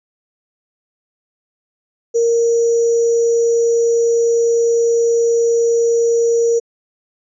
sine tone with sample-and-hold, 464.9 Hz, A#4, 5 cents flat, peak -11 dBFS, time 2.14-6.6 s, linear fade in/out 20 ms, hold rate 6300 Hz, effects resampled to 24000 Hz

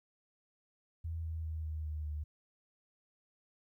sine tone with pitch steps, 82.1 / 80.69 / 79.3 / 77.94 / 76.6 / 75.29 Hz, E2 / E2 / D#2 / D#2 / D#2 / D2, -6 / -36 / +33 / +4 / -27 / +44 cents, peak -36 dBFS, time 1.04-2.24 s, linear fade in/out 10 ms, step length 200 ms, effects 13-bit

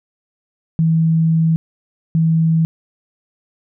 sine tone bursts at uneven times, 162.3 Hz, E3, 27 cents flat, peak -11 dBFS, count 2, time 0.79-1.56 / 2.15-2.65 s, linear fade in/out 0 ms, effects none

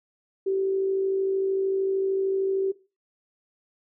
sine tone with amplitude modulation, 386 Hz, G4, 27 cents flat, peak -20 dBFS, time 0.46-2.72 s, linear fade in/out 10 ms, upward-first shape sine, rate 53.2 Hz, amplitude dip 35%, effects noise-tail reverb RT60 0.3 s tail -18 dB re dry

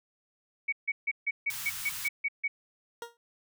sine tone bursts, 2250 Hz, C#7, 25 cents sharp, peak -26 dBFS, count 10, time 0.68-2.48 s, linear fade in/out 10 ms, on 45 ms, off 150 ms
white band-stop noise, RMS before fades -38 dBFS, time 1.5-2.08 s, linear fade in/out 2 ms, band 170 to 1000 Hz, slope 24 dB/octave
20% pulse tone with exponential decay, 469.6 Hz, A#4, 13 cents sharp, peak -29 dBFS, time 3.02-3.17 s, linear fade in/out 1 ms, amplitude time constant 31 ms
effects none

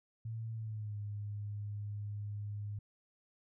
sine tone with pitch glide, 112.7 to 103.35 Hz, A2 to G#2, +42 to -8 cents, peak -38 dBFS, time 0.25-2.79 s, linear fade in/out 5 ms, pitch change -150 cents, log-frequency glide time 0.53-0.97 s, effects none

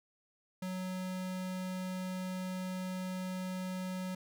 square tone, 185 Hz, F#3, in tune, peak -37 dBFS, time 0.62-4.15 s, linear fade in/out 5 ms, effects none

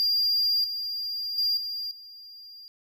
triangle tone with level steps, 4795 Hz, D8, 35 cents sharp, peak -20 / -28 / -21 / -29 / -42 dBFS, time 0-2.68 s, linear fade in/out 0 ms, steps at 0.64 / 1.38 / 1.57 / 1.91 s, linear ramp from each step 2 ms, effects none

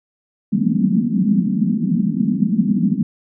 white band-pass noise, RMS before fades -17 dBFS, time 0.52-3.03 s, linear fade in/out 5 ms, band 180 to 230 Hz, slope 48 dB/octave, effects none

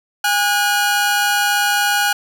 sawtooth tone pair together, 815.5 / 1453 Hz, G#5 / F#6, -32 / -32 cents, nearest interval minor seventh, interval 1000 cents, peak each -14 / -13 dBFS, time 0.24-2.13 s, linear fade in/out 5 ms, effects none

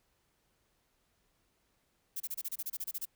violet noise bursts, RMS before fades -37 dBFS, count 13, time 2.16-3.055 s, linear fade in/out 10 ms, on 43 ms, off 28 ms, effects pink hiss -75 dBFS RMS until 3.15 s

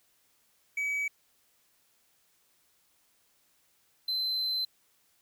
triangle tone pair in turn, 2278 / 4071 Hz, C#7 / C8, +47 / -48 cents, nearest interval minor seventh, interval 1005 cents, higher second, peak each -27 dBFS, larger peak neither, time 0.77-1.08 / 4.08-4.65 s, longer second, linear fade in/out 5 ms, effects white hiss -69 dBFS RMS until 5.21 s

